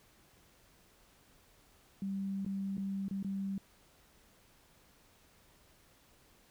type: tone with dropouts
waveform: sine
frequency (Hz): 195.3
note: G3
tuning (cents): -6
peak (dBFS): -34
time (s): 2.02-3.58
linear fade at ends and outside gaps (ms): 2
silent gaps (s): 2.449-2.462 / 2.77-2.779 / 3.083-3.11 / 3.228-3.246
effects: pink hiss -65 dBFS RMS until 6.5 s